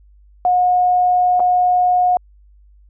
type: tone with dropouts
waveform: sine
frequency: 723 Hz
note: F#5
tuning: 40 cents flat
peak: -11 dBFS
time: 0.45-2.17 s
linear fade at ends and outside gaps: 1 ms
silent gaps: 1.396-1.402 s
effects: added 50 Hz sine -45 dBFS peak until 2.89 s